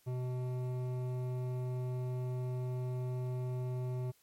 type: tone with hard clipping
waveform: triangle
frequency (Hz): 126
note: B2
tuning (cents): +35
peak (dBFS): -36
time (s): 0.06-4.12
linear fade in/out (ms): 20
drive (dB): 16
effects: white hiss -69 dBFS RMS until 4.22 s + MP3 64 kbps

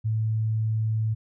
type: tone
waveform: sine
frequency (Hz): 110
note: A2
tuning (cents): 0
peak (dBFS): -22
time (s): 0.04-1.15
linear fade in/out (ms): 20
effects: none

